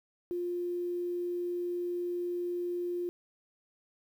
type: tone with quantisation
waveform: sine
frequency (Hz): 352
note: F4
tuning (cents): +14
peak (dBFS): -31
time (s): 0.31-3.09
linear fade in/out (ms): 0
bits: 10
effects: none